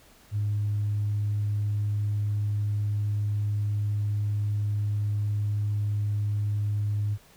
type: tone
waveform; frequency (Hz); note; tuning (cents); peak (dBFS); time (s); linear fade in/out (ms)
sine; 103.83; G#2; 0; -23; 0.31-7.18; 50
effects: tanh soft clip ceiling -20 dBFS + pink hiss -56 dBFS RMS until 7.36 s